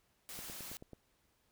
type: noise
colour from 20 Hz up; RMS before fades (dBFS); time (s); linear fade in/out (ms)
white; -47; 0.29-0.77; 0
type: click train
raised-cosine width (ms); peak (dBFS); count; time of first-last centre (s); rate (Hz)
2; -36; 6; 0.39-0.933; 9.21
effects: pink hiss -75 dBFS RMS until 1.51 s